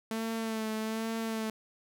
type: tone with vibrato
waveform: sawtooth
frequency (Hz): 221.9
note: A3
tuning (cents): +15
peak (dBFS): -28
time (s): 0.11-1.5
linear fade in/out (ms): 2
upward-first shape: sine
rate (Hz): 1.2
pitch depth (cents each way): 30
effects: none